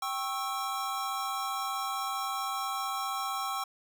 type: chord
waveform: square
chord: C# diminished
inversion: second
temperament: equal with one note detuned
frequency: 784 / 1096.6 / 1318.5 Hz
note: G5 / C#6 / E6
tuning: 0 / -19 / 0 cents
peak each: -37 / -36 / -37 dBFS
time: 0.02-3.64 s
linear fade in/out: 5 ms
effects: none